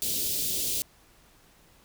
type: band-stop noise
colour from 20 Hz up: white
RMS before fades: -29 dBFS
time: 0.02-0.82 s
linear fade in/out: 0 ms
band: 480 to 3100 Hz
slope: 24 dB/octave
effects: pink hiss -59 dBFS RMS until 1.84 s